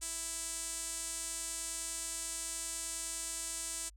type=tone with band-pass filter; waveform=sawtooth; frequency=329.6 Hz; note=E4; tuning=in tune; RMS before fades=-40 dBFS; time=0.01-3.9 s; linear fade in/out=20 ms; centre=8200 Hz; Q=3.4; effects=added 50 Hz sine -55 dBFS peak until 3.96 s